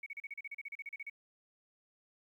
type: tone bursts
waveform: sine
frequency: 2232 Hz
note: C#7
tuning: 11 cents sharp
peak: -40 dBFS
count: 16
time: 0.03-1.098 s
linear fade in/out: 5 ms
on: 33 ms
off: 36 ms
effects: 12-bit